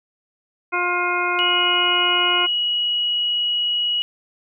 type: harmonic tone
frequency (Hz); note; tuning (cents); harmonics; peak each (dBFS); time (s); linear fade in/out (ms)
354.3; F4; +25; 1 / 2 / 3 / 4 / 6 / 7; -27 / -28 / -24 / -24 / -26 / -26; 0.72-2.47; 20
type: tone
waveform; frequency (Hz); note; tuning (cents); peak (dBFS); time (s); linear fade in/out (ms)
sine; 2911; F#7; -29; -18; 1.39-4.02; 0
effects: none